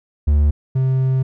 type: tone pair in turn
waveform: triangle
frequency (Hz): 73.42 / 131.27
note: D2 / C3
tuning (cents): 0 / +6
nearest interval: minor seventh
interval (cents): 1006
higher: second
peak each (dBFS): -9 / -12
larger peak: first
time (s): 0.27-0.51 / 0.75-1.23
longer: second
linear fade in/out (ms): 10
effects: none